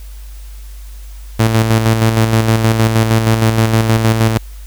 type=tone with tremolo; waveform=sawtooth; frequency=111.9 Hz; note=A2; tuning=30 cents sharp; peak=-4 dBFS; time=1.39-4.38 s; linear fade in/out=10 ms; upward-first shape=square; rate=6.4 Hz; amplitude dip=45%; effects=added 50 Hz sine -28 dBFS peak until 4.66 s + white hiss -44 dBFS RMS until 4.66 s